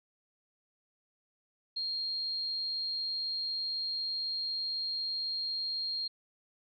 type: tone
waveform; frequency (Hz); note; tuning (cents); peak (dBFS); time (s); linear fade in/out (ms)
sine; 4226; C8; +16; -32; 1.76-6.08; 10
effects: none